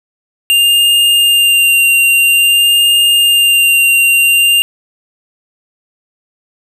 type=tone with vibrato; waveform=square; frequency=2794 Hz; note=F7; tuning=in tune; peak=-7 dBFS; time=0.5-4.62 s; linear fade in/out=0 ms; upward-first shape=sine; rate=0.5 Hz; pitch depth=16 cents each way; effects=8-bit